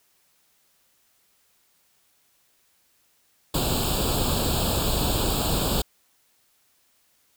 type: noise with comb filter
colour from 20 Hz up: pink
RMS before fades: -24 dBFS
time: 3.54-5.82 s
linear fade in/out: 5 ms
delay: 0.25 ms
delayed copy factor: +0.95
effects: white hiss -65 dBFS RMS until 7.36 s